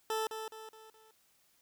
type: tone with echo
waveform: 20% pulse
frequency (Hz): 439.6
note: A4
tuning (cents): -2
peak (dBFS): -27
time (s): 0.1-0.27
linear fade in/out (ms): 2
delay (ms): 210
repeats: 4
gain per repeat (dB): -7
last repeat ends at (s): 1.11
effects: white hiss -70 dBFS RMS until 1.61 s